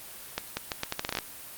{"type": "accelerating click train", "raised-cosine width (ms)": 0.2, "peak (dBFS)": -11, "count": 12, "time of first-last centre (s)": [0.38, 1.187], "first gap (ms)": 190, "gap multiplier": 0.78, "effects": ["white hiss -44 dBFS RMS until 1.57 s", "Opus 32 kbps"]}